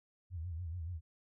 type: tone with vibrato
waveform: sine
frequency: 84.9 Hz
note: F2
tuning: 48 cents flat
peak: -38 dBFS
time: 0.3-1.01 s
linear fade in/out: 50 ms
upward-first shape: sine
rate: 7 Hz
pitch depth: 130 cents each way
effects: none